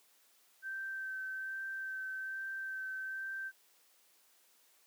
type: tone with vibrato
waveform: sine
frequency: 1552 Hz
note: G6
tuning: 18 cents flat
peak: -38 dBFS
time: 0.62-3.52 s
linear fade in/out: 50 ms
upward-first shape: sine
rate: 1.2 Hz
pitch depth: 15 cents each way
effects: white hiss -68 dBFS RMS until 4.86 s + high-pass 300 Hz 12 dB/octave